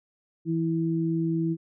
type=tone pair together; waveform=sine; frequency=164.5 / 327.7 Hz; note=E3 / E4; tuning=-3 / -10 cents; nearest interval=octave; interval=1193 cents; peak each=-26 dBFS; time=0.45-1.57 s; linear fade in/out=50 ms; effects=none